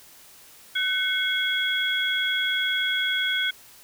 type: tone cluster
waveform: sine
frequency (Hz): 1508 / 2171 / 3330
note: F#6 / C#7 / G#7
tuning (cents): +32 / -37 / +4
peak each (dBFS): -26 / -29 / -25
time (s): 0.75-3.51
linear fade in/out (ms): 10
effects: white hiss -50 dBFS RMS until 3.83 s